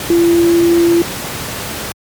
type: tone in noise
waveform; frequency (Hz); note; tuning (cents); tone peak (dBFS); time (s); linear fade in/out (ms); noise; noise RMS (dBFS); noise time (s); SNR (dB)
sine; 340.6; F4; -43; -7; 0.1-1.02; 2; pink; -22; 0-1.92; +12
effects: high-pass 80 Hz 12 dB/octave + MP3 96 kbps